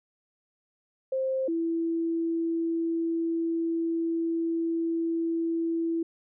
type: tone pair in turn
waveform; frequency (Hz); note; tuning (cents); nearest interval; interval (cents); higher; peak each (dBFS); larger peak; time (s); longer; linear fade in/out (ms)
sine; 527 / 331.3; C5 / E4; +12 / +9; minor sixth; 803; first; -25 / -25; neither; 1.12-1.48 / 1.48-6.03; second; 5
effects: none